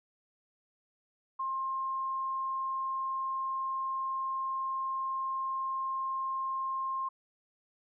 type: tone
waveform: sine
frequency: 1062 Hz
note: C6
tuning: 25 cents sharp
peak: -31 dBFS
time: 1.39-7.09 s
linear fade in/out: 10 ms
effects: none